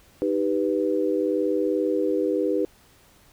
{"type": "chord", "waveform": "sine", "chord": "Eb augmented", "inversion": "none", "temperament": "equal", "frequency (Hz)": [311.1, 392, 493.9], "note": ["Eb4", "G4", "B4"], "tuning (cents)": [0, 0, 0], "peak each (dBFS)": -25, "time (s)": [0.22, 2.65], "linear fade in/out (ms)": 0, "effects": ["pink hiss -56 dBFS RMS until 3.32 s"]}